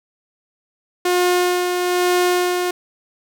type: tone with tremolo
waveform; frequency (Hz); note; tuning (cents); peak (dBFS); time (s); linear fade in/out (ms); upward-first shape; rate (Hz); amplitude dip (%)
sawtooth; 358.2; F4; +44; -10; 1.05-2.71; 5; sine; 1.1; 40
effects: none